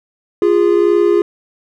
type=tone pair together; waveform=triangle; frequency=347.8 / 410 Hz; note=F4 / G#4; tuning=-7 / -22 cents; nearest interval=minor third; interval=285 cents; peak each=-10 dBFS; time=0.42-1.22 s; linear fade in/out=2 ms; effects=none